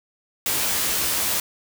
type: noise with comb filter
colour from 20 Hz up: white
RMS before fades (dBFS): -23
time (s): 0.46-1.4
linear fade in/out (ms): 2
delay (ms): 15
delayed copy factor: +0.6
effects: none